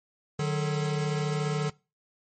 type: tone cluster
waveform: square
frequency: 150.7 / 184.9 / 431.7 Hz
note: D3 / F#3 / A4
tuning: +45 / -1 / -33 cents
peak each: -28 / -36 / -35 dBFS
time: 0.39-1.7 s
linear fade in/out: 5 ms
effects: noise-tail reverb RT60 0.3 s tail -23 dB re dry + MP3 32 kbps